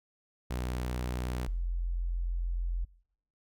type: tone pair in turn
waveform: sawtooth / sine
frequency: 61.74 / 43.33 Hz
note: B1 / F1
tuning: 0 / -13 cents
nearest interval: tritone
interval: 613 cents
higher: first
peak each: -28 / -29 dBFS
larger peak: first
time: 0.5-1.47 / 1.47-2.85 s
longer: second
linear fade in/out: 10 ms
effects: noise-tail reverb RT60 0.7 s tail -23 dB re dry